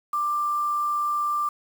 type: tone with quantisation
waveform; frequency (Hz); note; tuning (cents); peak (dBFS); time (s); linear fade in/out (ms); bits
sine; 1184; D6; +14; -22; 0.13-1.49; 5; 7
effects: none